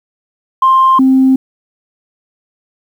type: tone pair in turn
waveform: sine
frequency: 1053 / 263.2 Hz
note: C6 / C4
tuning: +11 / +10 cents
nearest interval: 2 octaves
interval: 2401 cents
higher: first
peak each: -4 dBFS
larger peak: neither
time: 0.62-0.99 / 0.99-1.36 s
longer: neither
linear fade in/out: 5 ms
effects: tanh soft clip ceiling -1 dBFS + 7-bit